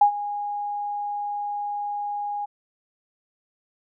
sine tone with ADSR envelope, 822 Hz, G#5, 18 cents flat, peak -10 dBFS, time 0.01-2.46 s, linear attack 6 ms, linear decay 92 ms, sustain -16 dB, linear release 16 ms, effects none

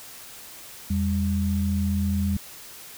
sine tone pair together, 83.8 / 198.5 Hz, E2 / G3, +29 / +22 cents, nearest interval octave + minor third, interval 1493 cents, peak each -24 dBFS, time 0.9-2.37 s, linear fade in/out 5 ms, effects white hiss -43 dBFS RMS until 2.97 s

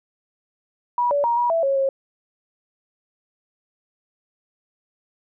sine tone with pitch steps, 969 / 573 / 942 / 963 / 662 / 548 / 541 Hz, B5 / D5 / A#5 / B5 / E5 / C#5 / C#5, -33 / -43 / +18 / -44 / +7 / -20 / -42 cents, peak -17 dBFS, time 0.98-1.89 s, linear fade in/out 2 ms, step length 130 ms, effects none

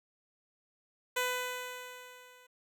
10% pulse tone with level ramp, 500 Hz, B4, 21 cents sharp, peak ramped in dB -20 to -49 dBFS, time 1.16-2.47 s, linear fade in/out 10 ms, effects none

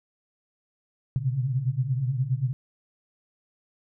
sine tone cluster, 121.9 / 129.6 / 139 Hz, B2 / C3 / C#3, -22 / -16 / +5 cents, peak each -28 dBFS, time 1.16-2.53 s, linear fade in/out 0 ms, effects none

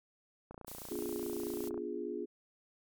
click train, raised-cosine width 1 ms, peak -33 dBFS, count 38, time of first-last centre 0.51-1.777 s, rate 29.2 Hz
blue noise, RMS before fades -48 dBFS, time 0.67-1.69 s, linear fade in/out 5 ms
sine chord, B diminished seventh, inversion none, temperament equal with one note detuned, 246.9 / 293.7 / 350.2 / 415.3 Hz, B3 / D4 / F4 / Ab4, 0 / 0 / +5 / 0 cents, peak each -44 / -44 / -40 / -40 dBFS, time 0.9-2.26 s, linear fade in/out 20 ms
effects MP3 96 kbps

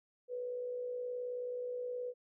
sine tone with amplitude modulation, 493.9 Hz, B4, in tune, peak -35 dBFS, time 0.28-2.14 s, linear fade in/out 50 ms, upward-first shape sine, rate 58.9 Hz, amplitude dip 40%, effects none

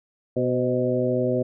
harmonic tone with a mistuned harmonic, 124.6 Hz, B2, 16 cents sharp, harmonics 1 / 2 / 3 / 4 / 5, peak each -28 / -26 / -26 / -25 / -28 dBFS, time 0.36-1.43 s, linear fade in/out 10 ms, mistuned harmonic 4, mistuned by +43 cents, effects none

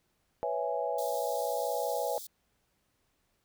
sine chord, C# minor seventh, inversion third, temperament equal, 493.9 / 554.4 / 659.3 / 830.6 Hz, B4 / C#5 / E5 / G#5, 0 / 0 / 0 / 0 cents, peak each -35 dBFS, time 0.43-2.18 s, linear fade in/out 0 ms
white high-pass noise, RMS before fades -44 dBFS, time 0.98-2.27 s, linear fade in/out 5 ms, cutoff 3400 Hz, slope 96 dB/octave
effects pink hiss -75 dBFS RMS until 3.44 s

